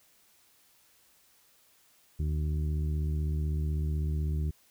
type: harmonic tone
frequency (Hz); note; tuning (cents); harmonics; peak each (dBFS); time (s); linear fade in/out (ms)
76; D#2; -40; 1 / 2 / 3 / 4 / 5; -28 / -34 / -47 / -47 / -48; 2.19-4.51; 10
effects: white hiss -64 dBFS RMS until 4.7 s